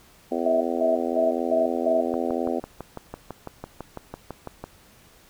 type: harmonic tone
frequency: 84 Hz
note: E2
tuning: 33 cents sharp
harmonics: 3 / 4 / 5 / 6 / 7 / 8 / 9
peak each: -29 / -30 / -31 / -32 / -32 / -33 / -34 dBFS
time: 0.31-2.6 s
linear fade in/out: 10 ms
type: tone bursts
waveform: sine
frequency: 648 Hz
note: E5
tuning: 30 cents flat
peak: -19 dBFS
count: 5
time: 0.46-2.01 s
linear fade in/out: 5 ms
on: 150 ms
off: 200 ms
type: click train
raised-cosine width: 1 ms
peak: -19 dBFS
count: 16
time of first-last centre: 2.14-4.64 s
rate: 6 Hz
effects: pink hiss -54 dBFS RMS until 5.29 s